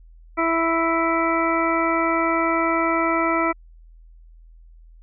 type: harmonic tone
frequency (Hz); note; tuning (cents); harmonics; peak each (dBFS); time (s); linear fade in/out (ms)
330; E4; +2; 1 / 2 / 3 / 4 / 6 / 7; -23 / -25 / -26 / -23 / -28 / -29; 0.37-3.53; 20
effects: added 41 Hz sine -44 dBFS peak until 5.02 s